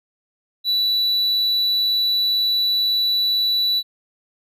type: tone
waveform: triangle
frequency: 3951 Hz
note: B7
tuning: in tune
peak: -15 dBFS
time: 0.64-3.83 s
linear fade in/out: 50 ms
effects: none